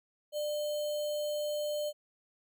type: tone with sample-and-hold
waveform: sine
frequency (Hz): 596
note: D5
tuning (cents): +25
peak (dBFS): -31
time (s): 0.32-1.93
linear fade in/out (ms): 50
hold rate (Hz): 3675
effects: none